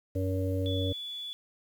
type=harmonic tone; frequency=94.2 Hz; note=F#2; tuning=32 cents sharp; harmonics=1 / 3 / 5 / 6; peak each=-29 / -34 / -36 / -37 dBFS; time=0.15-0.93 s; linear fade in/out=10 ms
type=tone; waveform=sine; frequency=3434 Hz; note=A7; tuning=43 cents flat; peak=-36 dBFS; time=0.66-1.33 s; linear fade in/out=0 ms
effects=9-bit